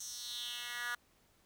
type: tone with high-pass filter sweep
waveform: 10% pulse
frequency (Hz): 241.4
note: B3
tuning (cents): -39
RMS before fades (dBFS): -42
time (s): 0-0.95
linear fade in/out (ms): 5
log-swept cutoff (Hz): 6400 to 1500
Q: 3.5
effects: pink hiss -70 dBFS RMS until 1.45 s